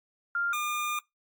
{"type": "tone pair in turn", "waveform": ["sine", "25% pulse"], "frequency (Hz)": [1396.9, 1207.9], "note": ["F6", "D6"], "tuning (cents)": [0, 48], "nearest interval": "minor third", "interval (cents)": 252, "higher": "first", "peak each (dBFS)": [-26, -25], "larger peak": "second", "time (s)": [[0.35, 0.53], [0.53, 0.99]], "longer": "second", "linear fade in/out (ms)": 2, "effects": ["noise-tail reverb RT60 0.2 s tail -25 dB re dry", "AAC 64 kbps"]}